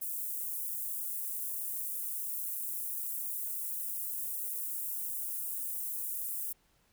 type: high-pass noise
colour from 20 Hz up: white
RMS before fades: -37 dBFS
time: 0.01-6.53 s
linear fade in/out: 10 ms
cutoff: 9800 Hz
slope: 24 dB/octave
effects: pink hiss -70 dBFS RMS until 6.92 s